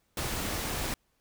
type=noise; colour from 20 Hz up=pink; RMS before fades=-33 dBFS; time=0.17-0.94 s; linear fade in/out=2 ms; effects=pink hiss -73 dBFS RMS until 1.2 s